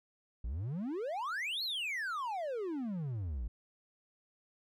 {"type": "exponential two-way sweep", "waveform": "triangle", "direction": "up then down", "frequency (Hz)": [51.91, 4402, 51.91], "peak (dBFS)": -33, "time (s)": [0.44, 3.48], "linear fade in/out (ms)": 5, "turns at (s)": 1.63, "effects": []}